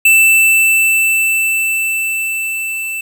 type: tone with level ramp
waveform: square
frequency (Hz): 2656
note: E7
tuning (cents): +12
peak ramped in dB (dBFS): -6 to -20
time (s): 0.05-3.01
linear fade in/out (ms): 5
effects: 7-bit